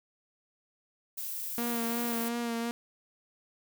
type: noise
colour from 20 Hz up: violet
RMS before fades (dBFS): -37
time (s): 1.17-2.29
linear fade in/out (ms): 10
type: tone with vibrato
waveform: sawtooth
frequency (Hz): 234.3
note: A#3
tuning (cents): +9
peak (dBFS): -27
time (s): 1.58-2.71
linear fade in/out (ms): 0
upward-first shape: sine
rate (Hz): 2.8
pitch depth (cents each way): 26
effects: none